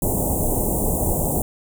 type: band-stop noise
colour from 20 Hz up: pink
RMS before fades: -21 dBFS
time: 0.02-1.42 s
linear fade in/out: 2 ms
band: 840 to 7700 Hz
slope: 48 dB/octave
effects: none